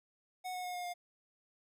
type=tone with pitch steps; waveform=square; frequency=736 / 728.8 / 721.7 / 714.6 / 707.7 Hz; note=F#5 / F#5 / F#5 / F5 / F5; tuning=-9 / -26 / -43 / +40 / +23 cents; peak=-39 dBFS; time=0.44-0.94 s; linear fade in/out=20 ms; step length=100 ms; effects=none